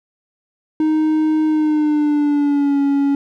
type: tone with pitch glide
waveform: triangle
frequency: 311.1 to 280.4 Hz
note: D#4 to C#4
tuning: 0 to +20 cents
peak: -11 dBFS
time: 0.8-3.15 s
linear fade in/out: 2 ms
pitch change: -180 cents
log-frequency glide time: 1.46-2.8 s
effects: none